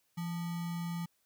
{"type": "tone with sample-and-hold", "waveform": "sine", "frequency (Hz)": 170, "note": "F3", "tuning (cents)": -46, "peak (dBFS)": -34, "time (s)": [0.17, 1.06], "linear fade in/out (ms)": 10, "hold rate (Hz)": 1050, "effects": ["white hiss -75 dBFS RMS until 1.25 s"]}